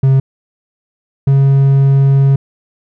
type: tone pair in turn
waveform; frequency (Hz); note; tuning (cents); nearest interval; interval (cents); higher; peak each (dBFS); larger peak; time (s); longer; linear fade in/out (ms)
triangle; 134.1 / 137.23; C3 / C#3; +43 / -17; unison; 40; second; -4; neither; 0.03-0.2 / 1.27-2.36; second; 5
effects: none